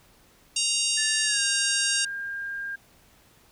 harmonic tone, 932.3 Hz, A#5, in tune, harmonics 3 / 4 / 5 / 6 / 7 / 8 / 9 / 10, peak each -29 / -33 / -30 / -31 / -31 / -34 / -31 / -33 dBFS, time 0.56-2.05 s, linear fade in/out 5 ms
sine tone with pitch glide, 1751 to 1605.7 Hz, A6 to G6, -9 to +41 cents, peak -30 dBFS, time 0.97-2.76 s, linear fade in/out 10 ms, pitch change -150 cents, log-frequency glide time 1.24-1.42 s
effects pink hiss -58 dBFS RMS until 3.51 s

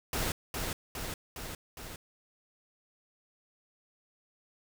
pink noise with echo, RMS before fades -32 dBFS, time 0.13-0.32 s, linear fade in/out 2 ms, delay 410 ms, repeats 4, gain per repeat -3 dB, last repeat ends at 1.96 s, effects none

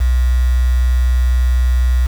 sine tone with quantisation, 62 Hz, B1, 7 cents sharp, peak -10 dBFS, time 0-2.07 s, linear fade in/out 10 ms, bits 5, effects none

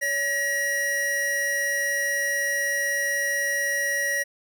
square tone pair together, 565.6 / 1908 Hz, C#5 / A#6, +35 / +40 cents, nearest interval octave + major sixth, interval 2105 cents, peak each -33 / -24 dBFS, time 0.01-4.24 s, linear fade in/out 20 ms, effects none

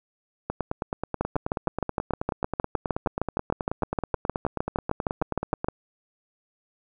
two click trains, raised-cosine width 1 ms, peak -10 / -13 dBFS, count 30 / 49, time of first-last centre 1.21-5.685 / 0.5-5.645 s, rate 6.48 / 9.33 Hz, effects none

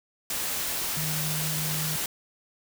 sine tone in noise, 154.6 Hz, D#3, 11 cents flat, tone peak -31 dBFS, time 0.97-1.96 s, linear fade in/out 2 ms, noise white, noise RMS -30 dBFS, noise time 0.3-2.06 s, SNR -4 dB, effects none

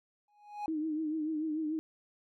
triangle tone with exponential growth, 830.6 Hz, G#5, in tune, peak -30 dBFS, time 0.28-0.66 s, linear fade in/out 2 ms, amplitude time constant 82 ms
sine tone with vibrato, 311.1 Hz, D#4, in tune, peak -31 dBFS, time 0.68-1.79 s, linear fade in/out 0 ms, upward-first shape triangle, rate 6.8 Hz, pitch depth 72 cents each way
effects none

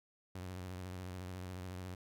sawtooth tone with vibrato, 91.6 Hz, F#2, 17 cents flat, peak -39 dBFS, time 0.35-1.95 s, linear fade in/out 5 ms, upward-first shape sine, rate 14 Hz, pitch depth 60 cents each way, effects none

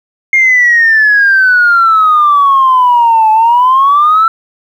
sine exponential two-way sweep, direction down then up, 2140 to 863 to 1344 Hz, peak -3 dBFS, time 0.33-4.28 s, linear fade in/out 2 ms, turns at 3.31 s, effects tanh soft clip ceiling 0 dBFS + 7-bit

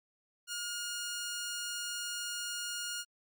10% pulse tone, 1427 Hz, F6, 37 cents sharp, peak -28 dBFS, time 0.47-3.05 s, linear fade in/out 50 ms, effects MP3 96 kbps

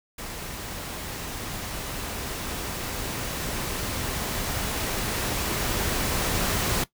pink noise with level ramp, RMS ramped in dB -36 to -25 dBFS, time 0.18-6.84 s, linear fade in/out 5 ms, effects noise-tail reverb RT60 0.1 s tail -17 dB re dry

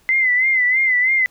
sine tone with vibrato, 2042 Hz, C7, 43 cents flat, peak -13 dBFS, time 0.09-1.26 s, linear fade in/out 0 ms, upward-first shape sine, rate 3.1 Hz, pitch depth 69 cents each way, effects pink hiss -56 dBFS RMS until 1.3 s

